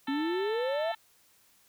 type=harmonic tone; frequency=442.5 Hz; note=A4; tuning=10 cents sharp; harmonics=2 / 3 / 4 / 5 / 6 / 7 / 8 / 9; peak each=-38 / -44 / -41 / -49 / -49 / -47 / -49 / -48 dBFS; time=0.07-0.95 s; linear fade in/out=5 ms
type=exponential sweep; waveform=sine; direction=up; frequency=266.5 to 693 Hz; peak=-28 dBFS; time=0.08-0.92 s; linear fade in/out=5 ms
effects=white hiss -64 dBFS RMS until 1.68 s